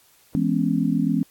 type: chord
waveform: sine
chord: C# minor seventh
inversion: first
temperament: just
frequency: 166.31 / 207.9 / 249.5 / 277.2 Hz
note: E3 / G#3 / B3 / C#4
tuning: +16 / +2 / +18 / 0 cents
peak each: -24 dBFS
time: 0.35-1.23 s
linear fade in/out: 0 ms
effects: white hiss -57 dBFS RMS until 1.3 s + AAC 64 kbps